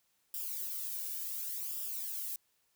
violet noise with flanger, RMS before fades -39 dBFS, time 0.34-2.36 s, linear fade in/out 2 ms, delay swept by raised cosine 0.47 to 1.57 ms, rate 0.69 Hz, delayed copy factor -0.7, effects white hiss -75 dBFS RMS until 2.75 s

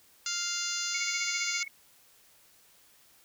harmonic tone, 698.5 Hz, F5, in tune, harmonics 2 / 3 / 4 / 5 / 6 / 7 / 8 / 9 / 10, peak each -39 / -43 / -40 / -42 / -40 / -37 / -43 / -37 / -38 dBFS, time 0.26-1.63 s, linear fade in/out 2 ms
sine tone with tremolo, 2200 Hz, C#7, 14 cents flat, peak -30 dBFS, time 0.94-1.68 s, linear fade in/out 5 ms, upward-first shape sine, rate 15 Hz, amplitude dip 90%
effects white hiss -61 dBFS RMS until 3.24 s

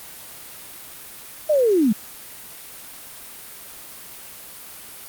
sine linear sweep, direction down, 630 to 193.5 Hz, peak -14 dBFS, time 1.49-1.93 s, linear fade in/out 10 ms, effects white hiss -39 dBFS RMS until 5.08 s + Opus 32 kbps

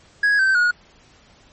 triangle tone with pitch steps, 1661.2 / 1550 / 1446.2 Hz, G#6 / G6 / F#6, 0 / -20 / -40 cents, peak -12 dBFS, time 0.23-0.71 s, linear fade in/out 5 ms, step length 160 ms, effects pink hiss -52 dBFS RMS until 1.52 s + MP3 32 kbps

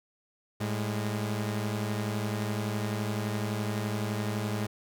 sawtooth tone pair together, 108.4 / 205 Hz, A2 / G#3, -25 / -22 cents, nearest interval major seventh, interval 1103 cents, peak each -27 / -30 dBFS, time 0.6-4.67 s, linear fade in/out 10 ms, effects none

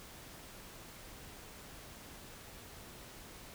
silence, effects pink hiss -52 dBFS RMS until 3.54 s

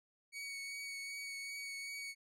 sawtooth tone with vibrato, 2237 Hz, C#7, 15 cents sharp, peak -39 dBFS, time 0.32-2.15 s, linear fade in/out 50 ms, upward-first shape triangle, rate 2.6 Hz, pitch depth 18 cents each way, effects low-pass 11000 Hz 12 dB/octave

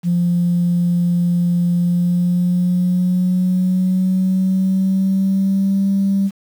sine tone with pitch glide, 174.61 to 195.99 Hz, F3 to G3, 0 to 0 cents, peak -12 dBFS, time 0.03-6.31 s, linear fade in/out 50 ms, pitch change +200 cents, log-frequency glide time 1.78-5.88 s, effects tanh soft clip ceiling -9 dBFS + 7-bit

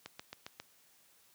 click train, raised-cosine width 0.2 ms, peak -26 dBFS, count 5, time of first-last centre 0.06-0.6 s, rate 7.41 Hz, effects white hiss -66 dBFS RMS until 1.34 s + high-pass 80 Hz 12 dB/octave

